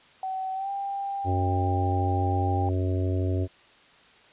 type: tone with pitch glide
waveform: sine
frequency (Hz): 759 to 793.5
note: F#5 to G5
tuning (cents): +44 to +21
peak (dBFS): -28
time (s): 0.23-2.69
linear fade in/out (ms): 2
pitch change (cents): +77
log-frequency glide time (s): 0.54-0.7
type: harmonic tone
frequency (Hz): 92.5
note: F#2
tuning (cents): 0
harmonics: 1 / 3 / 4 / 5 / 6 / 7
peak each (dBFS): -24 / -32 / -33 / -40 / -40 / -39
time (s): 1.24-3.48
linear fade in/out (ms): 50
effects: white hiss -55 dBFS RMS until 4.32 s + resampled to 8000 Hz